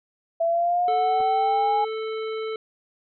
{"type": "linear sweep", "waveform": "sine", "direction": "up", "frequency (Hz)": [663, 830.6], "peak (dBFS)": -19, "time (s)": [0.4, 1.85], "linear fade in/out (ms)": 10}
{"type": "harmonic tone", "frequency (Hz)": 440, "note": "A4", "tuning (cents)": 0, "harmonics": [1, 3, 5, 7, 9], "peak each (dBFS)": [-27, -37, -41, -44, -46], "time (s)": [0.88, 2.56], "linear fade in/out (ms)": 2}
{"type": "clicks", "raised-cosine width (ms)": 1, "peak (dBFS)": -27, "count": 2, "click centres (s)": [1.203, 1.211]}
{"effects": []}